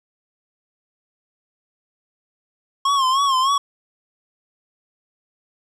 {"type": "tone with vibrato", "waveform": "square", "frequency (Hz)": 1078, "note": "C#6", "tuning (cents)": -49, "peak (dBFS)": -16, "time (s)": [2.85, 3.58], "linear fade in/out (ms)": 5, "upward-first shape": "sine", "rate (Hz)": 3.3, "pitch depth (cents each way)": 87, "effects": ["low-pass 7000 Hz 12 dB/octave", "9-bit"]}